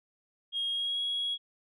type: tone with pitch glide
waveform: sine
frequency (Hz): 3261 to 3322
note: G#7 to G#7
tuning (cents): -32 to 0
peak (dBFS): -28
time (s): 0.52-1.38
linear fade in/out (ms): 50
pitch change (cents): +32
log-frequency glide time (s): 0.71-1.02
effects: tanh soft clip ceiling -25 dBFS